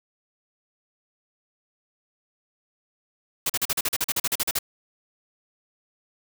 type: noise bursts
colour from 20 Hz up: white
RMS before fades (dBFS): -24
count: 15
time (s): 3.46-4.589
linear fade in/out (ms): 5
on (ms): 37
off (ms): 41
effects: none